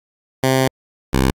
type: tone pair in turn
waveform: 10% pulse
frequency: 131.6 / 65.59 Hz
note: C3 / C2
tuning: +10 / +5 cents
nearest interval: octave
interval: 1205 cents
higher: first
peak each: -5 dBFS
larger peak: neither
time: 0.43-0.68 / 1.13-1.31 s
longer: first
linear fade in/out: 5 ms
effects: AAC 64 kbps